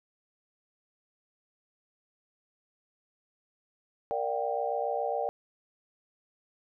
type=chord; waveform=sine; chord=G minor seventh; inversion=first; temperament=equal with one note detuned; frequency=466.2 / 587.3 / 716.8 / 784 Hz; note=Bb4 / D5 / F5 / G5; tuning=0 / 0 / +45 / 0 cents; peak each=-34 / -33 / -35 / -33 dBFS; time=4.11-5.29 s; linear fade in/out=0 ms; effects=none